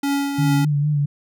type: tone with tremolo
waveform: square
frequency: 280.7 Hz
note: C#4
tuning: 22 cents sharp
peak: -18 dBFS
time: 0.03-0.65 s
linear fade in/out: 5 ms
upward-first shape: triangle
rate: 2.5 Hz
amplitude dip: 50%
type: tone with vibrato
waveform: sine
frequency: 146.83 Hz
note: D3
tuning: in tune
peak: -16 dBFS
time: 0.38-1.06 s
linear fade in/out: 10 ms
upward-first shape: sine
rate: 4.4 Hz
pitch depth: 42 cents each way
effects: none